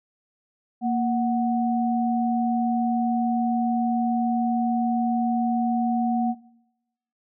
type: tone pair together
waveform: sine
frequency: 233.1 / 740 Hz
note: A#3 / F#5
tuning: 0 / 0 cents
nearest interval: octave + minor sixth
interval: 2000 cents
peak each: -22 / -25 dBFS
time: 0.81-6.35 s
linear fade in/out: 50 ms
effects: noise-tail reverb RT60 0.9 s tail -20 dB re dry